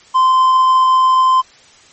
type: tone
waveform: triangle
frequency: 1036 Hz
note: C6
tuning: 17 cents flat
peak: -6 dBFS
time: 0.14-1.42 s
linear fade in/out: 20 ms
effects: white hiss -45 dBFS RMS until 1.92 s + MP3 32 kbps